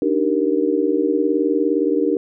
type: chord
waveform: sine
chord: Eb major seventh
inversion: third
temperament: just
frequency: 291.7 / 311.1 / 388.9 / 466.7 Hz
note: D4 / Eb4 / G4 / Bb4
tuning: -12 / 0 / -14 / +2 cents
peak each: -21 dBFS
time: 0.02-2.17 s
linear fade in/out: 2 ms
effects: none